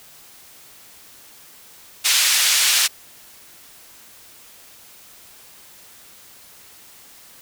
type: band-pass noise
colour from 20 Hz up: pink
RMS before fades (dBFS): -17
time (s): 2.04-2.88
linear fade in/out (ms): 20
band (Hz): 2700 to 10000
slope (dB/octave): 12
effects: white hiss -46 dBFS RMS until 7.41 s